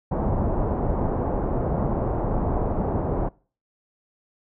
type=low-pass noise; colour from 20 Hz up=pink; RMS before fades=-24 dBFS; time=0.11-3.29 s; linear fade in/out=10 ms; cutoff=900 Hz; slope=24 dB/octave; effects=noise-tail reverb RT60 0.4 s tail -24 dB re dry